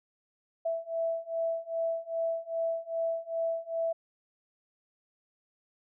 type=beating tone pair; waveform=sine; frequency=659.3 / 661.8 Hz; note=E5 / E5; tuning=0 / +7 cents; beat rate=2.5 Hz; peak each=-33 / -32 dBFS; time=0.65-3.93 s; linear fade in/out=10 ms; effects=none